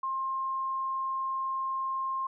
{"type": "tone", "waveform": "sine", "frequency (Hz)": 1062, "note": "C6", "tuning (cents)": 25, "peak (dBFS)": -29, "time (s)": [0.03, 2.27], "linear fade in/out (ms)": 5, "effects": []}